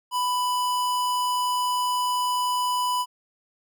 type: tone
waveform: square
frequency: 993 Hz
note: B5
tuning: 9 cents sharp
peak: -23 dBFS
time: 0.11-3.06 s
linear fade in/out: 50 ms
effects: none